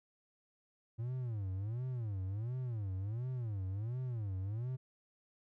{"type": "tone with vibrato", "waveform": "triangle", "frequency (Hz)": 110, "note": "A2", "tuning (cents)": 0, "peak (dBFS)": -34, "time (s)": [0.98, 4.77], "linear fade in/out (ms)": 20, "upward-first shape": "sine", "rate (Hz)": 1.4, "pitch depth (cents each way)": 280, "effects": []}